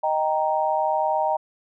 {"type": "chord", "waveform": "sine", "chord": "Eb major", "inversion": "none", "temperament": "equal", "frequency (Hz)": [622.3, 784, 932.3], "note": ["Eb5", "G5", "Bb5"], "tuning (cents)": [0, 0, 0], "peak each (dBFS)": -24, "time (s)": [0.03, 1.37], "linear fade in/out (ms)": 10, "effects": []}